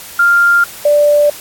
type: tone pair in turn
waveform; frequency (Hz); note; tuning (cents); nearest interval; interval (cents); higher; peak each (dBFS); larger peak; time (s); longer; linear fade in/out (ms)
sine; 1396.9 / 587.3; F6 / D5; 0 / 0; octave + minor third; 1500; first; -6; neither; 0.19-0.64 / 0.85-1.3; neither; 5
effects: white hiss -31 dBFS RMS until 1.4 s + AAC 64 kbps